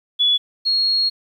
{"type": "tone pair in turn", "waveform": "sine", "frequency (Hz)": [3413, 4296], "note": ["G#7", "C8"], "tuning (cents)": [47, 45], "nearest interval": "major third", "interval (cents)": 398, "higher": "second", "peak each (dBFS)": [-13, -15], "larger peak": "first", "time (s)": [[0.19, 0.38], [0.65, 1.1]], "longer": "second", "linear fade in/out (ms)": 20, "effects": ["9-bit"]}